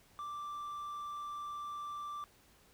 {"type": "tone", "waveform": "triangle", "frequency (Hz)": 1174.7, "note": "D6", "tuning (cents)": 0, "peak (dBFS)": -38, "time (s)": [0.19, 2.24], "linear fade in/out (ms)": 0, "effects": ["pink hiss -65 dBFS RMS until 2.73 s"]}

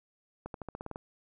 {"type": "accelerating click train", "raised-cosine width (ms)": 1, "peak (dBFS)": -25, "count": 9, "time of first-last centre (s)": [0.46, 0.959], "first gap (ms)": 82, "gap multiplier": 0.92, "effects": []}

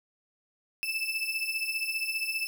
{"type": "beating tone pair", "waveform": "35% pulse", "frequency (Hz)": [2626, 2641], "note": ["E7", "E7"], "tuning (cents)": [-7, 3], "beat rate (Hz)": 15, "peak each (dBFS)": -31, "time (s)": [0.83, 2.47], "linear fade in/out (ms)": 0, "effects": []}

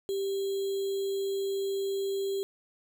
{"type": "tone with sample-and-hold", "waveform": "sine", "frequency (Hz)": 392, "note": "G4", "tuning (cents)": 0, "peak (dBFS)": -28, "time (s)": [0.09, 2.43], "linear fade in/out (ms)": 0, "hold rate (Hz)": 3675, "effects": []}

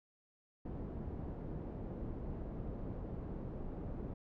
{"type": "low-pass noise", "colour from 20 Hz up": "pink", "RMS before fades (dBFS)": -43, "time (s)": [0.65, 4.14], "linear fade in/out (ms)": 5, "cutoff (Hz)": 450, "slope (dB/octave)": 12, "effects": []}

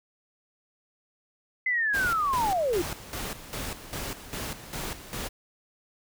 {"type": "linear sweep", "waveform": "sine", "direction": "down", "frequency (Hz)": [2056, 320.7], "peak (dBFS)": -23, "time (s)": [1.66, 2.82], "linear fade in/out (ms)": 5}
{"type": "noise with tremolo", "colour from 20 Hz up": "pink", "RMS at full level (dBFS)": -34, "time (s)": [1.93, 5.29], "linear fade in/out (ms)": 20, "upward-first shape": "square", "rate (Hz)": 2.5, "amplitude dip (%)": 70}
{"effects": []}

